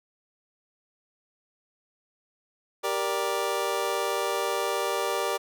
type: chord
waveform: 25% pulse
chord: G minor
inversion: none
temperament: just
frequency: 392 / 470.4 / 588 Hz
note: G4 / Bb4 / D5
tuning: 0 / +16 / +2 cents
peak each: -27 dBFS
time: 2.83-5.38 s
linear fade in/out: 20 ms
effects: none